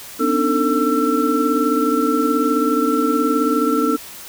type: tone cluster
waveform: sine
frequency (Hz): 250.7 / 286 / 304.9 / 448.2 / 1338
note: B3 / D4 / D#4 / A4 / E6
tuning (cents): +26 / -46 / -35 / +32 / +25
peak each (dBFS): -21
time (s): 0.19-3.97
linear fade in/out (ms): 20
effects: white hiss -36 dBFS RMS until 4.28 s